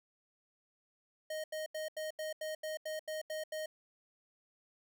square tone bursts, 622.3 Hz, D#5, in tune, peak -38 dBFS, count 11, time 1.3-3.66 s, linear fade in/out 5 ms, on 140 ms, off 82 ms, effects none

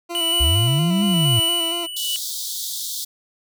20% pulse tone with vibrato, 337.9 Hz, E4, 43 cents sharp, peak -22 dBFS, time 0.09-1.87 s, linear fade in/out 20 ms, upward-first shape square, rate 4.3 Hz, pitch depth 31 cents each way
square tone with tremolo, 2960 Hz, F#7, in tune, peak -17 dBFS, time 0.15-2.16 s, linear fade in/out 0 ms, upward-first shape triangle, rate 0.99 Hz, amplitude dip 80%
sine linear two-way sweep, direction up then down, 61.74 to 207.7 to 106.1 Hz, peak -16 dBFS, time 0.4-1.4 s, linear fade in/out 10 ms, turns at 1.04 s
pink high-pass noise, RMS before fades -28 dBFS, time 1.96-3.05 s, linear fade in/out 10 ms, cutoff 3400 Hz, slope 96 dB/octave
effects none

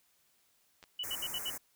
clicks, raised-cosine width 0.2 ms, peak -35 dBFS, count 2, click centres 0.828 / 0.839 s
sine tone bursts, 2960 Hz, F#7, in tune, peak -34 dBFS, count 5, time 0.99-1.501 s, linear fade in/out 5 ms, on 47 ms, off 69 ms
white band-stop noise, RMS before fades -41 dBFS, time 1.03-1.58 s, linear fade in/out 10 ms, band 2200 to 5800 Hz, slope 48 dB/octave
effects white hiss -71 dBFS RMS until 1.75 s

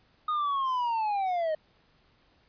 triangle linear sweep, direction down, 1244.5 to 610 Hz, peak -24 dBFS, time 0.28-1.55 s, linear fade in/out 5 ms, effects pink hiss -65 dBFS RMS until 2.48 s + resampled to 11025 Hz

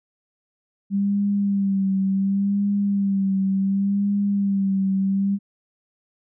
sine tone with vibrato, 197.3 Hz, G3, 11 cents sharp, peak -18 dBFS, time 0.9-5.39 s, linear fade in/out 50 ms, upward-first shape sine, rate 0.69 Hz, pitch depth 42 cents each way, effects none

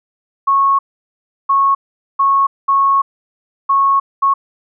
sine tone bursts at uneven times, 1100 Hz, C#6, 14 cents flat, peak -9 dBFS, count 6, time 0.47-0.79 / 1.49-1.75 / 2.19-2.47 / 2.68-3.02 / 3.69-4 / 4.22-4.34 s, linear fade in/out 10 ms, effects none

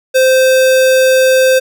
square tone, 520 Hz, C5, 11 cents flat, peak -7 dBFS, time 0.14-1.6 s, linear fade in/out 20 ms, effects none

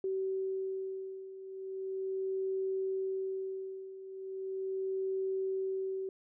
sine beating tone pair, 381.9 / 382.28 Hz, G4 / G4, -45 / -43 cents, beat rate 0.38 Hz, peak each -39 / -35 dBFS, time 0.04-6.09 s, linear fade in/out 2 ms, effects none

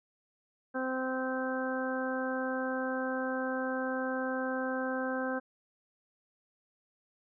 harmonic tone, 259.6 Hz, C4, 13 cents flat, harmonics 1 / 2 / 3 / 4 / 5 / 6, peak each -35 / -35 / -41 / -43 / -43 / -38 dBFS, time 0.74-5.4 s, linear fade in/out 20 ms, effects none

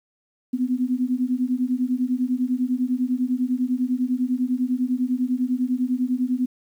sine beating tone pair, 246.9 / 256.9 Hz, B3 / C4, 0 / -32 cents, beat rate 10 Hz, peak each -23 dBFS, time 0.53-6.46 s, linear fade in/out 10 ms, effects 9-bit

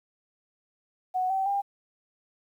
sine tone with pitch steps, 740 / 769.2 / 799.6 Hz, F#5 / G5 / G5, 0 / -33 / +34 cents, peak -24 dBFS, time 1.14-1.62 s, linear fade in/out 20 ms, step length 160 ms, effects 10-bit

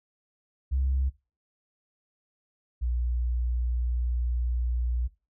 sine tone pair in turn, 66.4 / 60.41 Hz, C2 / B1, +26 / -38 cents, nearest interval major second, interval 164 cents, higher first, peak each -22 / -24 dBFS, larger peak first, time 0.71-1.1 / 2.81-5.08 s, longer second, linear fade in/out 20 ms, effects noise-tail reverb RT60 0.3 s tail -20 dB re dry + tanh soft clip ceiling -19 dBFS

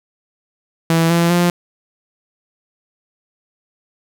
sawtooth tone with pitch steps, 164.81 / 169.74 / 174.81 Hz, E3 / F3 / F3, 0 / -49 / +2 cents, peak -8 dBFS, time 0.9-1.5 s, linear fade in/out 2 ms, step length 200 ms, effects none

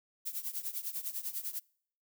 violet noise with tremolo, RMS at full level -35 dBFS, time 0.25-1.6 s, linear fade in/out 20 ms, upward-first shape triangle, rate 10 Hz, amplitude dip 90%, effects noise-tail reverb RT60 0.6 s tail -26 dB re dry

